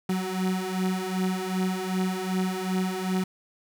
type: beating tone pair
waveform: 35% pulse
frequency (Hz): 184.9 / 187.5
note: F#3 / F#3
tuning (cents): -1 / +23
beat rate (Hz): 2.6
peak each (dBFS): -28 / -26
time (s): 0.09-3.24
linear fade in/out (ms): 5
effects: none